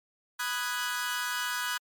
sawtooth chord, G# minor seventh, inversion first, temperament equal, 987.8 / 1244.5 / 1480 / 1661.2 Hz, B5 / D#6 / F#6 / G#6, 0 / 0 / 0 / 0 cents, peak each -33 / -34 / -30 / -32 dBFS, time 0.39-1.78 s, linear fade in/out 10 ms, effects MP3 96 kbps

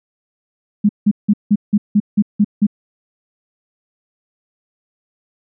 sine tone bursts, 207 Hz, G#3, 5 cents flat, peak -8 dBFS, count 9, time 0.84-2.668 s, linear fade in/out 10 ms, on 52 ms, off 170 ms, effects none

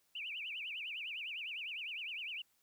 sine tone with vibrato, 2637 Hz, E7, in tune, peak -40 dBFS, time 0.15-2.42 s, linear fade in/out 5 ms, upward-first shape triangle, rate 9.9 Hz, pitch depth 280 cents each way, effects white hiss -75 dBFS RMS until 2.62 s

